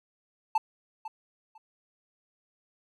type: tone with echo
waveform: triangle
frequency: 880 Hz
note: A5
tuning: in tune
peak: -19 dBFS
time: 0.55-0.58 s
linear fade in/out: 5 ms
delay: 500 ms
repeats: 2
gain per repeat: -14 dB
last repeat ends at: 1.58 s
effects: none